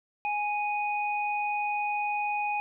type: tone pair together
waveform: sine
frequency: 830.6 / 2486 Hz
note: G#5 / D#7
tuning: 0 / -2 cents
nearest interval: octave + perfect fifth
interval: 1898 cents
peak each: -28 / -32 dBFS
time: 0.25-2.6 s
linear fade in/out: 0 ms
effects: none